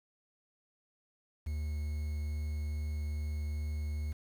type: tone with quantisation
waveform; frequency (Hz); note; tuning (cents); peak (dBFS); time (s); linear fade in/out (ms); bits
triangle; 75.2; D2; +42; -31; 1.46-4.13; 10; 9
effects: none